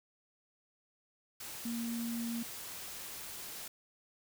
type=tone in noise; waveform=sine; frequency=233.1 Hz; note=A#3; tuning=in tune; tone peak=-35 dBFS; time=1.65-2.43 s; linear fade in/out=5 ms; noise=white; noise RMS=-45 dBFS; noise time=1.4-3.68 s; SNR=+7 dB; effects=none